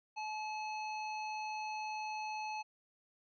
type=harmonic tone with a mistuned harmonic; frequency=859 Hz; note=A5; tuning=42 cents flat; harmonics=1 / 3 / 5 / 7; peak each=-39 / -45 / -52 / -58 dBFS; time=0.16-2.63 s; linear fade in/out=20 ms; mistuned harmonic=7; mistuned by=+16 cents; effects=none